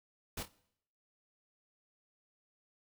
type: noise with echo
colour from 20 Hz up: pink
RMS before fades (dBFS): -40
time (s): 0.37-0.43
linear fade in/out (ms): 5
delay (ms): 26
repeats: 2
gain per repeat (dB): -10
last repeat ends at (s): 0.482
effects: noise-tail reverb RT60 0.7 s tail -20 dB re dry